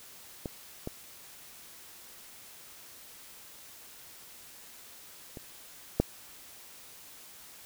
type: clicks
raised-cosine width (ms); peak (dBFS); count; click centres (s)
2; -21 / -21 / -28 / -9; 4; 0.458 / 0.874 / 5.372 / 6
effects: white hiss -51 dBFS RMS until 7.65 s